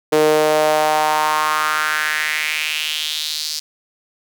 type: tone with high-pass filter sweep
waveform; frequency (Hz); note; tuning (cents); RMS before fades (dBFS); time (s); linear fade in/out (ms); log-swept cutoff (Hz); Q
sawtooth; 153.6; D#3; -22; -18; 0.12-3.6; 10; 420 to 4900; 3.6
effects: none